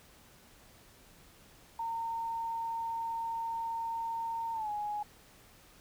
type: tone with pitch glide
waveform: sine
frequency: 915 to 834.2 Hz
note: A#5 to G#5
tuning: -32 to +7 cents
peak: -33 dBFS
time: 1.79-5.03 s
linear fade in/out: 5 ms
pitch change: -161 cents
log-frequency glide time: 4.53-4.7 s
effects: pink hiss -59 dBFS RMS until 5.8 s